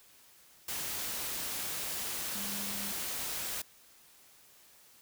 sine tone in noise, 201.9 Hz, G#3, 49 cents flat, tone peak -44 dBFS, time 2.35-2.92 s, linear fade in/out 5 ms, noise white, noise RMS -37 dBFS, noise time 0.68-3.62 s, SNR -10 dB, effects white hiss -60 dBFS RMS until 5.01 s

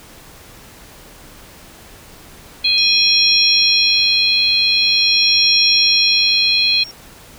harmonic tone, 830.6 Hz, G#5, in tune, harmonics 3 / 4 / 5, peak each -18 / -18 / -14 dBFS, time 2.64-6.84 s, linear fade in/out 10 ms
sine tone with tremolo, 5550 Hz, F8, 12 cents flat, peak -14 dBFS, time 2.78-6.91 s, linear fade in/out 0 ms, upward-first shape sine, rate 0.44 Hz, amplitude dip 90%
effects pink hiss -41 dBFS RMS until 7.38 s

